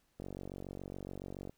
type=click train; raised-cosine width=2 ms; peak=-30 dBFS; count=62; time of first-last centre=0.2-1.495 s; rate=47.1 Hz; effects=pink hiss -75 dBFS RMS until 1.57 s